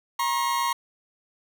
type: tone pair together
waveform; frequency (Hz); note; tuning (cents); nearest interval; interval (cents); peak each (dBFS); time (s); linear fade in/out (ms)
40% pulse; 950 / 1078.2; A#5 / C#6; +33 / -48; major second; 219; -25; 0.19-0.73; 5
effects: none